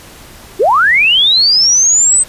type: linear sweep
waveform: sine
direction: up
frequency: 330.8 to 8300 Hz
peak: -6 dBFS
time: 0.59-2.24 s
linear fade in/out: 20 ms
effects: pink hiss -36 dBFS RMS until 2.28 s + resampled to 32000 Hz